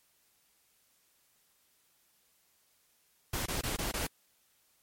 pink noise bursts, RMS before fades -34 dBFS, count 5, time 3.33-4.068 s, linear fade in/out 5 ms, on 130 ms, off 22 ms, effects white hiss -70 dBFS RMS until 4.82 s + MP3 64 kbps

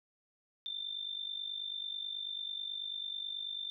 sine tone with amplitude modulation, 3571 Hz, A7, 25 cents sharp, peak -34 dBFS, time 0.66-3.7 s, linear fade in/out 0 ms, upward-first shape sine, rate 49.2 Hz, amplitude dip 75%, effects none

